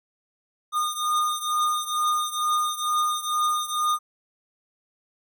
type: beating tone pair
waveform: square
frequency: 1221 / 1223.2 Hz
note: D#6 / D#6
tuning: -33 / -30 cents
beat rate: 2.2 Hz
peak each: -25 / -28 dBFS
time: 0.72-3.99 s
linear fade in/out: 50 ms
effects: none